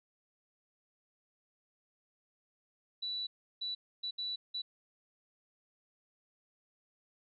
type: tone bursts at uneven times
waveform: sine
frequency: 3951 Hz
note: B7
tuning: in tune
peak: -35 dBFS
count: 5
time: 3.02-3.27 / 3.61-3.75 / 4.03-4.11 / 4.18-4.36 / 4.54-4.62 s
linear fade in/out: 10 ms
effects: none